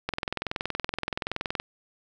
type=click train; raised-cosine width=0.3 ms; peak=-12 dBFS; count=33; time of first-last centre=0.09-1.599 s; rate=21.2 Hz; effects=none